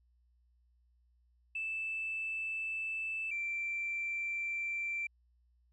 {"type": "tone pair in turn", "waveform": "sine", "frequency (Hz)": [2637, 2349], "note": ["E7", "D7"], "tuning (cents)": [0, 0], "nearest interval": "major second", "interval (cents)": 200, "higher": "first", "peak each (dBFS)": [-34, -33], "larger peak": "second", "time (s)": [[1.55, 3.31], [3.31, 5.07]], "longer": "neither", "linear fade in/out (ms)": 5, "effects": ["tanh soft clip ceiling -29 dBFS", "added 60 Hz sine -67 dBFS peak until 5.72 s"]}